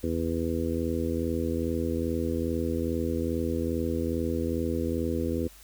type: harmonic tone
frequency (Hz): 82.41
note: E2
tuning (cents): 0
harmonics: 1 / 2 / 3 / 4 / 5 / 6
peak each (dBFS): -32 / -38 / -31 / -32 / -35 / -34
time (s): 0.03-5.48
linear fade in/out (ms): 10
effects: added 50 Hz sine -53 dBFS peak until 5.63 s + white hiss -53 dBFS RMS until 5.63 s